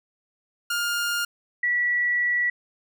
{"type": "tone pair in turn", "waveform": ["sawtooth", "sine"], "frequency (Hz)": [1411, 1945.4], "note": ["F6", "B6"], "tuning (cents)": [17, -27], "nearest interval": "tritone", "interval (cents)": 556, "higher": "second", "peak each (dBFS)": -20, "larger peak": "neither", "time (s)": [[0.7, 1.25], [1.63, 2.5]], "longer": "second", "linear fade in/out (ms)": 5, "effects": []}